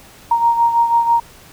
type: beating tone pair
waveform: sine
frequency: 932.3 / 938.4 Hz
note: A#5 / A#5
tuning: 0 / +11 cents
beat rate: 6.1 Hz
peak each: -12 / -19 dBFS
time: 0.31-1.2 s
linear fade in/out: 5 ms
effects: pink hiss -43 dBFS RMS until 1.52 s